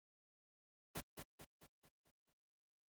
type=noise with echo; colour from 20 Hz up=pink; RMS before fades=-44 dBFS; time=0.95-1.01 s; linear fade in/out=10 ms; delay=220 ms; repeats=6; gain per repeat=-6 dB; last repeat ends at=2.33 s; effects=high-pass 60 Hz 12 dB/octave + Opus 24 kbps